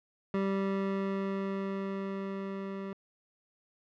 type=tone with level ramp; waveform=25% pulse; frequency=195.1 Hz; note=G3; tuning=8 cents flat; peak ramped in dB=-24 to -33 dBFS; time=0.34-2.93 s; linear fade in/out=2 ms; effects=low-pass 2000 Hz 12 dB/octave